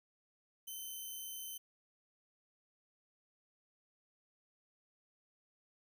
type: tone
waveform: 5% pulse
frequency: 3067 Hz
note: G7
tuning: 38 cents flat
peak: -35 dBFS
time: 0.67-1.58 s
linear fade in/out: 10 ms
effects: none